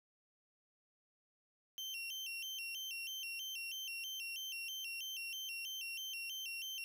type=tone with vibrato; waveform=35% pulse; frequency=2918 Hz; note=F#7; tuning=25 cents flat; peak=-40 dBFS; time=1.78-6.84 s; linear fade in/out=0 ms; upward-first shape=square; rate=3.1 Hz; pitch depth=110 cents each way; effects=none